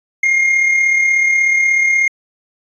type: tone with amplitude modulation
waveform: triangle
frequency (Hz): 2129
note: C7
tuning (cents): +30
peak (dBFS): -7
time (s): 0.23-2.08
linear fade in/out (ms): 5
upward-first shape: sine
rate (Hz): 36.5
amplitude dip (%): 40
effects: resampled to 22050 Hz